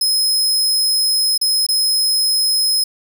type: tone with dropouts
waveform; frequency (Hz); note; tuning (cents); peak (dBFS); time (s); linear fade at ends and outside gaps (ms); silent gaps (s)
sawtooth; 5120; D#8; +49; -11; 0.01-2.84; 5; 1.378-1.413 / 1.666-1.687
effects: none